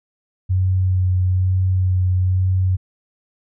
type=tone with vibrato; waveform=sine; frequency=92.5 Hz; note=F#2; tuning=in tune; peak=-14 dBFS; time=0.49-2.77 s; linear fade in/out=20 ms; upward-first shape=sine; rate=1.1 Hz; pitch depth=15 cents each way; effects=none